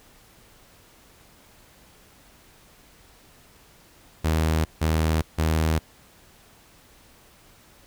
sawtooth tone bursts, 79.4 Hz, D#2, 36 cents sharp, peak -16 dBFS, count 3, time 4.24-5.79 s, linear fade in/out 10 ms, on 410 ms, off 160 ms, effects pink hiss -54 dBFS RMS until 7.86 s

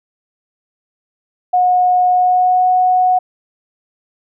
sine tone with pitch glide, 726 to 734.9 Hz, F#5 to F#5, -33 to -12 cents, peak -9 dBFS, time 1.53-3.19 s, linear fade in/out 10 ms, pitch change +21 cents, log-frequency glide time 2.1-2.67 s, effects none

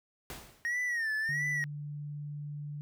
pink noise with exponential decay, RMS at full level -41 dBFS, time 0.3-0.81 s, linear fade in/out 1 ms, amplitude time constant 110 ms
triangle tone with vibrato, 1856 Hz, A#6, 8 cents flat, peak -28 dBFS, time 0.65-1.64 s, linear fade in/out 0 ms, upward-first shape sine, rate 1.5 Hz, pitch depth 120 cents each way
sine tone, 146.83 Hz, D3, in tune, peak -37 dBFS, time 1.29-2.81 s, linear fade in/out 0 ms
effects none

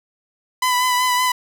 sawtooth tone with vibrato, 1000 Hz, B5, 21 cents sharp, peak -12 dBFS, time 0.62-1.32 s, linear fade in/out 5 ms, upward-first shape sine, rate 5.3 Hz, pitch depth 24 cents each way, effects none

